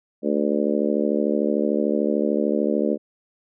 harmonic tone, 73.42 Hz, D2, in tune, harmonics 3 / 4 / 5 / 6 / 7 / 8, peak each -24 / -25 / -26 / -27 / -27 / -28 dBFS, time 0.22-2.98 s, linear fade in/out 50 ms, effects none

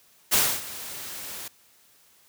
white noise with ADSR envelope, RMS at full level -19 dBFS, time 0.31-1.48 s, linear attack 26 ms, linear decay 270 ms, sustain -18 dB, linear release 4 ms, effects white hiss -59 dBFS RMS until 2.28 s + high-pass 60 Hz 12 dB/octave

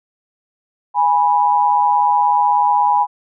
sine tone pair together, 826.6 / 983 Hz, G#5 / B5, -8 / -8 cents, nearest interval minor third, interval 300 cents, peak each -14 dBFS, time 0.94-3.07 s, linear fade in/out 50 ms, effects none

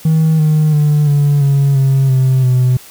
triangle tone with pitch steps, 158.9 / 153.84 / 148.95 / 144.2 / 139.61 / 135.17 / 130.87 / 126.7 Hz, D#3 / D#3 / D3 / D3 / C#3 / C#3 / C3 / B2, +37 / -19 / +25 / -31 / +13 / -43 / +1 / +45 cents, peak -5 dBFS, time 0.05-2.77 s, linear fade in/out 5 ms, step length 340 ms, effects tanh soft clip ceiling -3 dBFS + white hiss -38 dBFS RMS until 2.9 s

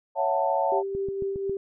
sine chord, F# minor seventh, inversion second, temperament just, 555 / 666 / 740 / 888 Hz, C#5 / E5 / F#5 / A5, +2 / +18 / 0 / +16 cents, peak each -27 / -28 / -28 / -26 dBFS, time 0.15-0.83 s, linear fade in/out 50 ms
sine tone with tremolo, 392 Hz, G4, in tune, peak -25 dBFS, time 0.72-1.57 s, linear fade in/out 2 ms, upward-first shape sine, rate 4.2 Hz, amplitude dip 35%
click train, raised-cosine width 3 ms, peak -24 dBFS, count 5, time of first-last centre 0.95-1.496 s, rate 7.33 Hz
effects none

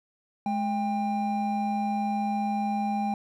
triangle tone pair together, 211.4 / 798 Hz, G#3 / G5, +31 / +31 cents, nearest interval octave + major seventh, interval 2300 cents, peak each -26 dBFS, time 0.46-3.14 s, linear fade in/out 2 ms, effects none

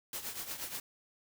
white noise with tremolo, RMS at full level -38 dBFS, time 0.13-0.8 s, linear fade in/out 2 ms, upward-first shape triangle, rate 8.4 Hz, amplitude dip 75%, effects none

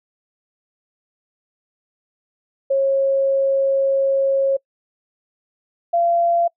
sine tone pair in turn, 544 / 685.4 Hz, C#5 / F5, -33 / -33 cents, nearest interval major third, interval 400 cents, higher second, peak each -14 dBFS, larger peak neither, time 2.7-4.57 / 5.93-6.48 s, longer first, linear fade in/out 10 ms, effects noise-tail reverb RT60 0.1 s tail -26 dB re dry

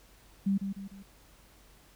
sine tone with echo, 196.3 Hz, G3, 3 cents sharp, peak -24 dBFS, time 0.46-0.58 s, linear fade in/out 10 ms, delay 150 ms, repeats 3, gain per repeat -7 dB, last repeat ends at 1.03 s, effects added 48 Hz sine -60 dBFS peak until 1.95 s + pink hiss -60 dBFS RMS until 1.95 s

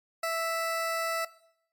20% pulse tone, 659.3 Hz, E5, in tune, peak -23 dBFS, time 0.23-1.25 s, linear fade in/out 5 ms, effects noise-tail reverb RT60 0.7 s tail -19 dB re dry + MP3 96 kbps

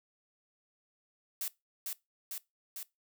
blue noise with echo, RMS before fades -36 dBFS, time 1.41-1.48 s, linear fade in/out 2 ms, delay 450 ms, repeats 3, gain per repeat -2 dB, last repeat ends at 2.83 s, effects noise-tail reverb RT60 0.2 s tail -20 dB re dry

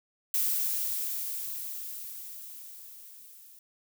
violet noise with level ramp, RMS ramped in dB -27 to -53 dBFS, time 0.34-3.59 s, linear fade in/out 2 ms, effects none

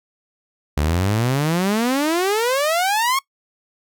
sawtooth exponential sweep, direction up, 70.3 to 1111 Hz, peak -13 dBFS, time 0.77-3.19 s, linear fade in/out 5 ms, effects noise-tail reverb RT60 0.1 s tail -21 dB re dry

